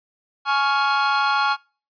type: chord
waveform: 45% pulse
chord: Db major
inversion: second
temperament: equal with one note detuned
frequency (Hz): 839.8 / 1108.7 / 1396.9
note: Ab5 / Db6 / F6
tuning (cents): +19 / 0 / 0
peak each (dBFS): -22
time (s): 0.45-1.57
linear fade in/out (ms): 50
effects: noise-tail reverb RT60 0.4 s tail -26 dB re dry + resampled to 11025 Hz